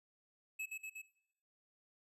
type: tone with echo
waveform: square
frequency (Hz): 2588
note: E7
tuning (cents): -32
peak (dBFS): -40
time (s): 0.59-0.66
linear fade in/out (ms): 10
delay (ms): 120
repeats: 3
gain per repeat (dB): -2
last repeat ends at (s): 1.02
effects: noise-tail reverb RT60 0.8 s tail -19 dB re dry + resampled to 32000 Hz